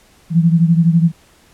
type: beating tone pair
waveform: sine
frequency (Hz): 164.81 / 176.81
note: E3 / F3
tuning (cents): 0 / +22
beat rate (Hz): 12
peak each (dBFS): -10 / -15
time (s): 0.3-1.12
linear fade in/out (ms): 50
effects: pink hiss -50 dBFS RMS until 1.53 s + low-pass 12000 Hz 12 dB/octave